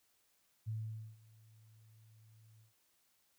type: tone with ADSR envelope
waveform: sine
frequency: 110 Hz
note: A2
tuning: in tune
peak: -36 dBFS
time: 0.66-2.73 s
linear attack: 25 ms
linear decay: 480 ms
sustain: -24 dB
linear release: 130 ms
effects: white hiss -75 dBFS RMS until 3.38 s